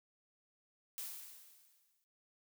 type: noise with exponential decay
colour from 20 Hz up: blue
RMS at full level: -42 dBFS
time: 0.98-2.04 s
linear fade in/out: 0 ms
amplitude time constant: 230 ms
effects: noise-tail reverb RT60 0.6 s tail -25 dB re dry